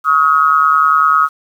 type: tone with amplitude modulation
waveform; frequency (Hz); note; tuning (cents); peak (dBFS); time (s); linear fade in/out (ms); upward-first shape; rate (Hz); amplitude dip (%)
sine; 1271; D#6; +36; -4; 0.04-1.29; 50; sine; 150; 85
effects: 7-bit